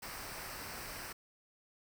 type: noise with comb filter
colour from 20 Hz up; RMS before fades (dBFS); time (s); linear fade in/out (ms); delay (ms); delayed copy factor
pink; -45; 0.02-1.13; 10; 0.29; -0.55
effects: none